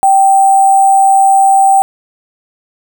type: tone with sample-and-hold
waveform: sine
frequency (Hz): 779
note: G5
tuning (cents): -11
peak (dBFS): -4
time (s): 0.03-1.82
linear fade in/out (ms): 0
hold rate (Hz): 8820
effects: none